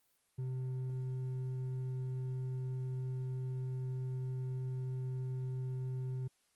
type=tone with hard clipping; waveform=sine; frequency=128.8 Hz; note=C3; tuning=27 cents flat; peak=-37 dBFS; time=0.38-6.28 s; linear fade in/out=10 ms; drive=4 dB; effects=white hiss -75 dBFS RMS until 6.55 s + Opus 32 kbps